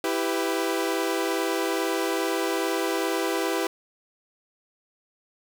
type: chord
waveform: sawtooth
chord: E minor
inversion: none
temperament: equal with one note detuned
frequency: 329.6 / 392 / 499.3 Hz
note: E4 / G4 / B4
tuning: 0 / 0 / +19 cents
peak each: -24 / -24 / -26 dBFS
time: 0.04-3.67 s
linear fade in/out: 2 ms
effects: none

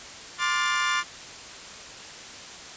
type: chord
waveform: 30% pulse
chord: D minor seventh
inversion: third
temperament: equal with one note detuned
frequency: 1046.5 / 1174.7 / 1418.1 / 1760 Hz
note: C6 / D6 / F6 / A6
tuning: 0 / 0 / +26 / 0 cents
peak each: -26 dBFS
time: 0.38-1.04 s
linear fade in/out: 50 ms
effects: white hiss -41 dBFS RMS until 2.76 s + resampled to 16000 Hz

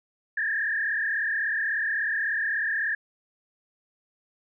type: tone with frequency modulation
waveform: sine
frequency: 1729 Hz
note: A6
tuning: 31 cents flat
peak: -24 dBFS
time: 0.37-2.95 s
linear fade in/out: 5 ms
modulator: 36.4 Hz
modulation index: 2.6
effects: none

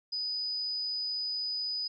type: tone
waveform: sine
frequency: 4978 Hz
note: D#8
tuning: in tune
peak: -31 dBFS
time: 0.12-1.88 s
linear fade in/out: 10 ms
effects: none

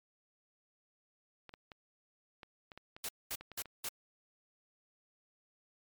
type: clicks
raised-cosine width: 0.3 ms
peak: -33 dBFS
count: 11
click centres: 1.493 / 1.539 / 1.718 / 2.432 / 2.718 / 2.776 / 2.965 / 3.338 / 3.41 / 3.517 / 3.657 s
type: noise bursts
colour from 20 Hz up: white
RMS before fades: -39 dBFS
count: 4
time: 3.04-3.888 s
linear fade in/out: 2 ms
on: 47 ms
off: 220 ms
effects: MP3 96 kbps

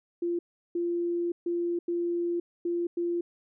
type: tone bursts at uneven times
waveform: sine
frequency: 345.2 Hz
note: F4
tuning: 20 cents flat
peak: -26 dBFS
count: 6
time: 0.22-0.39 / 0.75-1.32 / 1.46-1.79 / 1.88-2.4 / 2.65-2.87 / 2.97-3.21 s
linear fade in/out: 5 ms
effects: none

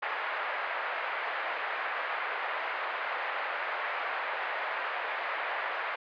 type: band-pass noise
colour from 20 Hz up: white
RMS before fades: -34 dBFS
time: 0.02-5.96 s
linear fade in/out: 10 ms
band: 550 to 2100 Hz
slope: 24 dB/octave
effects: resampled to 11025 Hz

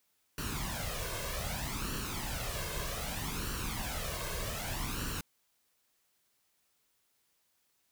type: noise with flanger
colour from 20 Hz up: pink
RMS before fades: -37 dBFS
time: 0.38-5.21 s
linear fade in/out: 2 ms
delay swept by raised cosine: 0.69 to 1.89 ms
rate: 0.64 Hz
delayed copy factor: +0.65
effects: white hiss -75 dBFS RMS until 7.91 s

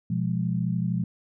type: chord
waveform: sine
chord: F diminished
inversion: second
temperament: equal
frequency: 123.47 / 174.61 / 207.7 Hz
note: Cb3 / F3 / Ab3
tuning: 0 / 0 / 0 cents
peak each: -28 / -26 / -31 dBFS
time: 0.1-1.04 s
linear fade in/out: 5 ms
effects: none

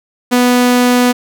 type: tone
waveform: sawtooth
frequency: 246.7 Hz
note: B3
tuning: 2 cents flat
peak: -4 dBFS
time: 0.31-1.13 s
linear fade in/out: 20 ms
effects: none

